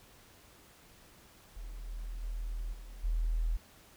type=tone with level steps; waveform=sine; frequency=40.5 Hz; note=E1; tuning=30 cents flat; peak=-40 / -37 / -34 / -44 / -28 dBFS; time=1.56-3.57 s; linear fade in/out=10 ms; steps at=1.87 / 2.22 / 2.72 / 3.03 s; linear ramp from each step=20 ms; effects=pink hiss -59 dBFS RMS until 3.96 s